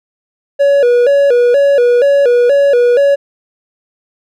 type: tone with vibrato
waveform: triangle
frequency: 522 Hz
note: C5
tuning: 4 cents flat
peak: -4 dBFS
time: 0.59-3.16 s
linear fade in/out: 20 ms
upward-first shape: square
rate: 2.1 Hz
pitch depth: 130 cents each way
effects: none